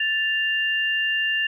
sine tone pair together, 1760 / 2792 Hz, A6 / F7, 0 / -1 cents, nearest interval minor sixth, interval 799 cents, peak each -23 dBFS, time 0-1.47 s, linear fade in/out 5 ms, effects none

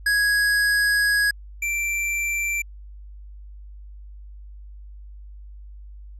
square tone pair in turn, 1661.2 / 2349 Hz, G#6 / D7, 0 / 0 cents, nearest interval tritone, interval 600 cents, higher second, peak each -18 / -23 dBFS, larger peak first, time 0.06-1.31 / 1.62-2.62 s, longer first, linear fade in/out 5 ms, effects added 50 Hz sine -38 dBFS peak until 6.19 s + low-pass 12000 Hz 12 dB/octave

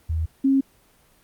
sine tone pair in turn, 80.4 / 270.4 Hz, E2 / C#4, -43 / -43 cents, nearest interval octave + major sixth, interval 2100 cents, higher second, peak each -21 / -15 dBFS, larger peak second, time 0.09-0.26 / 0.44-0.61 s, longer neither, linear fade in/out 10 ms, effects pink hiss -58 dBFS RMS until 1.23 s + Opus 24 kbps

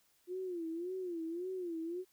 sine tone with vibrato, 349.2 Hz, F4, in tune, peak -37 dBFS, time 0.27-2.05 s, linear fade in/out 50 ms, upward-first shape sine, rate 1.8 Hz, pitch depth 130 cents each way, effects white hiss -72 dBFS RMS until 2.12 s

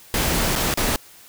pink noise with dropouts, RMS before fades -21 dBFS, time 0.14-0.96 s, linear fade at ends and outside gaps 1 ms, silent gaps 0.555-0.56 / 0.74-0.773 s, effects white hiss -47 dBFS RMS until 1.28 s

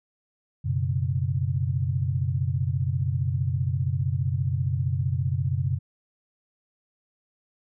sine chord, F# suspended fourth, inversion none, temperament equal, 92.5 / 123.47 / 138.59 Hz, F#2 / B2 / C#3, 0 / 0 / 0 cents, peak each -27 dBFS, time 0.64-5.79 s, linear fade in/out 20 ms, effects none

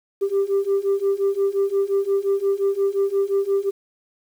sine beating tone pair, 392 / 397.7 Hz, G4 / G4, 0 / +25 cents, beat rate 5.7 Hz, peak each -20 / -19 dBFS, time 0.21-3.71 s, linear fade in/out 20 ms, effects tanh soft clip ceiling -14 dBFS + 8-bit

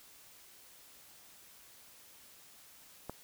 click, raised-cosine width 1 ms, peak -25 dBFS, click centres 3.096 s, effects white hiss -58 dBFS RMS until 3.23 s

